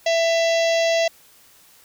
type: harmonic tone with a mistuned harmonic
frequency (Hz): 664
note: E5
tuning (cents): +12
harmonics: 1 / 3 / 4 / 5 / 6 / 7 / 8 / 9 / 10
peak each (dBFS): -17 / -27 / -29 / -31 / -33 / -34 / -35 / -36 / -37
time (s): 0.06-1.08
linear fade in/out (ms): 5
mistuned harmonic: 4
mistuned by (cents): +27
effects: white hiss -52 dBFS RMS until 1.84 s